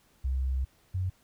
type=tone pair in turn; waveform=sine; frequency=65.41 / 92.5 Hz; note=C2 / F#2; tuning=0 / 0 cents; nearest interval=tritone; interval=600 cents; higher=second; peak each=-26 / -27 dBFS; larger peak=first; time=0.24-0.65 / 0.94-1.1 s; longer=first; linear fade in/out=10 ms; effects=pink hiss -65 dBFS RMS until 1.23 s